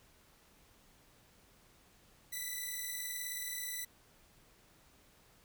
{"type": "beating tone pair", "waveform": "5% pulse", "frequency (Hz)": [1975.5, 1994.5], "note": ["B6", "B6"], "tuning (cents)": [0, 17], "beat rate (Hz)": 19, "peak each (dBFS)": -31, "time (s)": [2.32, 3.85], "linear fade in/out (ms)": 10, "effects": ["pink hiss -65 dBFS RMS until 5.44 s"]}